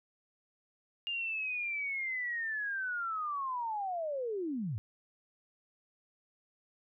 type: linear sweep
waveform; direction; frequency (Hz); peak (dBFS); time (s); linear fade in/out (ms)
sine; down; 2826 to 92.5; -33; 1.07-4.78; 0
effects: none